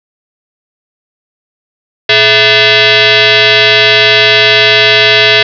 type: tone with frequency modulation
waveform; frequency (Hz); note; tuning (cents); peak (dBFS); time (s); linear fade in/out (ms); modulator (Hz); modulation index
sine; 660; E5; +2; -3; 2.09-5.43; 5; 543; 6.7
effects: none